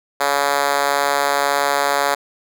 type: tone with high-pass filter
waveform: 5% pulse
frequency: 141.8 Hz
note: C#3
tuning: 40 cents sharp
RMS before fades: -18 dBFS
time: 0.2-2.15 s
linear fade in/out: 10 ms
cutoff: 580 Hz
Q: 1.4
effects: none